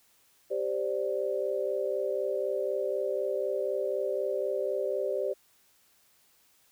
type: chord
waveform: sine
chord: G suspended fourth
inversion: none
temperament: equal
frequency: 392 / 523.3 / 587.3 Hz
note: G4 / C5 / D5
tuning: 0 / 0 / 0 cents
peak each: -32 dBFS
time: 0.5-5.34 s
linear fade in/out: 20 ms
effects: white hiss -65 dBFS RMS until 6.71 s